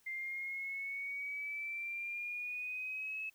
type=exponential sweep; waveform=sine; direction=up; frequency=2093 to 2595 Hz; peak=-38 dBFS; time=0.06-3.3 s; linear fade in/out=10 ms; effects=white hiss -70 dBFS RMS until 3.34 s

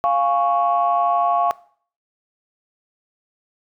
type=chord; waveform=sine; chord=Db major; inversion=first; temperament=equal; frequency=698.5 / 830.6 / 1108.7 Hz; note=F5 / Ab5 / Db6; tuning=0 / 0 / 0 cents; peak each=-17 / -23 / -19 dBFS; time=0.04-1.51 s; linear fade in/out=0 ms; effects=noise-tail reverb RT60 0.5 s tail -20 dB re dry + tanh soft clip ceiling -7 dBFS

